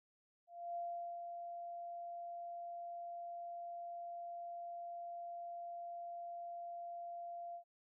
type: tone with ADSR envelope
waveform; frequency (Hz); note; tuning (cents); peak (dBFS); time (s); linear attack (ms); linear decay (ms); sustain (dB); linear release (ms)
sine; 691; F5; -19; -39; 0.47-7.64; 290; 430; -5; 90
effects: none